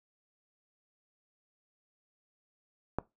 click, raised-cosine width 1 ms, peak -16 dBFS, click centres 2.986 s, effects noise-tail reverb RT60 0.2 s tail -20 dB re dry

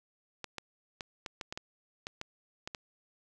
clicks, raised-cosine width 0.2 ms, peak -21 dBFS, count 11, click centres 0.443 / 0.583 / 1.008 / 1.262 / 1.412 / 1.525 / 1.575 / 2.069 / 2.214 / 2.675 / 2.748 s, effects none

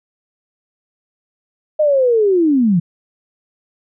sine linear sweep, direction down, 622.3 to 160 Hz, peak -10 dBFS, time 1.79-2.8 s, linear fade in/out 10 ms, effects none

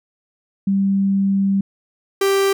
sine / 45% pulse tone pair in turn, 196 / 392 Hz, G3 / G4, 0 / 0 cents, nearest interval octave, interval 1200 cents, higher second, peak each -14 dBFS, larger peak neither, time 0.67-1.61 / 2.21-2.53 s, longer first, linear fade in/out 5 ms, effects none

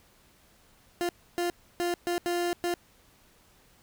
30% pulse tone bursts at uneven times, 349.2 Hz, F4, in tune, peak -24 dBFS, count 6, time 1.01-1.09 / 1.38-1.5 / 1.8-1.94 / 2.07-2.18 / 2.26-2.53 / 2.64-2.74 s, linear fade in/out 0 ms, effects pink hiss -61 dBFS RMS until 3.82 s

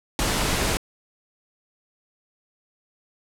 pink noise, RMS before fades -23 dBFS, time 0.19-0.77 s, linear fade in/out 0 ms, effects low-pass 11000 Hz 12 dB/octave

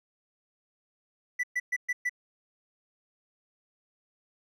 triangle tone bursts, 1975 Hz, B6, in tune, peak -24 dBFS, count 5, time 1.39-2.095 s, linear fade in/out 10 ms, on 45 ms, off 120 ms, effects none

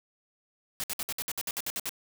white noise bursts, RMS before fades -33 dBFS, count 12, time 0.8-1.893 s, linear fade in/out 0 ms, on 37 ms, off 59 ms, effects none

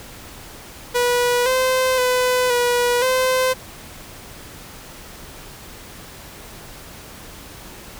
sawtooth tone with pitch steps, 487.5 / 516 / 502 / 485.8 / 515 Hz, B4 / C5 / B4 / B4 / C5, -23 / -24 / +28 / -29 / -28 cents, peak -12 dBFS, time 0.94-3.54 s, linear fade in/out 20 ms, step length 520 ms, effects pink hiss -39 dBFS RMS until 7.99 s

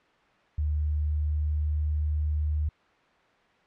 sine tone with pitch glide, 75.2 to 75.68 Hz, D2 to D#2, +42 to -47 cents, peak -24 dBFS, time 0.58-2.69 s, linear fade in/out 5 ms, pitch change +11 cents, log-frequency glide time 0.76-1.9 s, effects white hiss -61 dBFS RMS until 3.66 s + low-pass 2000 Hz 12 dB/octave

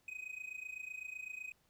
triangle tone with amplitude modulation, 2513 Hz, D#7, 17 cents sharp, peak -38 dBFS, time 0.08-1.52 s, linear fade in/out 2 ms, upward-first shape sine, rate 27.9 Hz, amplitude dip 85%, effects pink hiss -74 dBFS RMS until 1.69 s

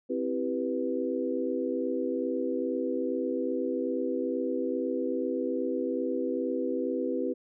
sine chord, C major seventh, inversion none, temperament equal, 261.6 / 329.6 / 392 / 493.9 Hz, C4 / E4 / G4 / B4, 0 / 0 / 0 / 0 cents, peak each -32 / -34 / -34 / -32 dBFS, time 0.09-7.34 s, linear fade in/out 20 ms, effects none

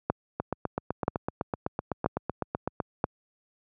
two click trains, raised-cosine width 1 ms, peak -9 / -14 dBFS, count 4 / 20, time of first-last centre 0.1-3.041 / 0.4-2.802 s, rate 1.02 / 7.91 Hz, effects high-pass 80 Hz 12 dB/octave

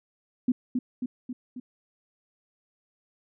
sine tone with echo, 250 Hz, B3, 21 cents sharp, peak -19 dBFS, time 0.48-0.52 s, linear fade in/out 5 ms, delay 270 ms, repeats 4, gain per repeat -4 dB, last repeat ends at 1.6 s, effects none

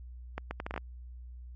accelerating click train, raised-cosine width 0.5 ms, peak -20 dBFS, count 8, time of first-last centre 0.38-0.778 s, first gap 130 ms, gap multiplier 0.7, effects added 61 Hz sine -43 dBFS peak until 1.55 s + MP3 32 kbps

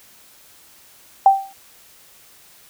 sine tone with exponential decay, 781 Hz, G5, 7 cents flat, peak -4 dBFS, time 1.26-1.53 s, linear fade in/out 2 ms, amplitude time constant 57 ms, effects white hiss -49 dBFS RMS until 2.69 s

